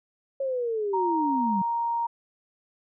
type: linear sweep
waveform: sine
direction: down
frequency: 550 to 185 Hz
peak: -25 dBFS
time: 0.4-1.62 s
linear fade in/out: 5 ms
type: tone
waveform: sine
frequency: 934 Hz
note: A#5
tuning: 3 cents sharp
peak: -24 dBFS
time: 0.93-2.07 s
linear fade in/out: 10 ms
effects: none